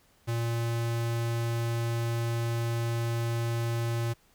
square tone, 116.54 Hz, A#2, in tune, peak -28 dBFS, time 0.27-4.14 s, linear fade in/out 20 ms, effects pink hiss -64 dBFS RMS until 4.34 s

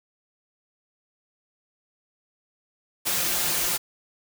white noise with comb filter, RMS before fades -25 dBFS, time 3.05-3.78 s, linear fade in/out 20 ms, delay 5.7 ms, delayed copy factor +0.55, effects none

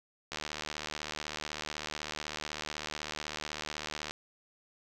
click train, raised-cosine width 0.2 ms, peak -19 dBFS, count 289, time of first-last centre 0.32-4.109 s, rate 76 Hz, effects none

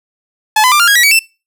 sawtooth tone with pitch steps, 860 / 1011 / 1188.4 / 1397.1 / 1642.3 / 1930.6 / 2270 / 2668 Hz, A5 / B5 / D6 / F6 / G#6 / B6 / C#7 / E7, -40 / +40 / +20 / 0 / -20 / -40 / +41 / +20 cents, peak -3 dBFS, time 0.56-1.192 s, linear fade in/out 5 ms, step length 79 ms, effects noise-tail reverb RT60 0.3 s tail -25 dB re dry

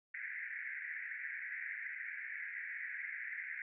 white band-pass noise, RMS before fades -44 dBFS, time 0.14-3.62 s, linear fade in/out 2 ms, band 1600 to 2200 Hz, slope 96 dB/octave, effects none

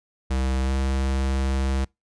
square tone with pitch glide, 65.41 to 66.71 Hz, C2 to C2, 0 to +34 cents, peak -22 dBFS, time 0.3-1.85 s, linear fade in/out 10 ms, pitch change +34 cents, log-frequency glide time 0.64-0.7 s, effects noise-tail reverb RT60 0.2 s tail -26 dB re dry + resampled to 22050 Hz

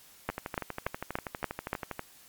two click trains, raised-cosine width 0.5 ms, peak -14 / -19 dBFS, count 6 / 22, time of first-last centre 0.29-1.731 / 0.3-1.994 s, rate 3.47 / 12.4 Hz, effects white hiss -56 dBFS RMS until 2.28 s + MP3 96 kbps

